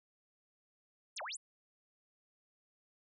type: exponential two-way sweep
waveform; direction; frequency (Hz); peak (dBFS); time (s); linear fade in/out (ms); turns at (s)
sine; down then up; 10550 to 559 to 10550; -40; 1.16-1.37; 10; 1.22
effects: none